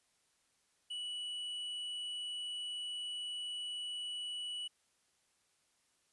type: tone with hard clipping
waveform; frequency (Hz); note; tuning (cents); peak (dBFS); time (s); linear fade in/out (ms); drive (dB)
sine; 2949; F#7; -6; -40; 0.9-4.68; 10; 4
effects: white hiss -75 dBFS RMS until 6.12 s + resampled to 24000 Hz